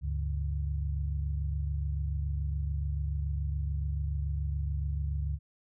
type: tone cluster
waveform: sine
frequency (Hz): 71.7 / 98.7 / 142.6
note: D2 / G2 / C#3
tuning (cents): -41 / +12 / +49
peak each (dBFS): -30 / -39 / -37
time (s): 0.01-5.39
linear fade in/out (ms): 50
effects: none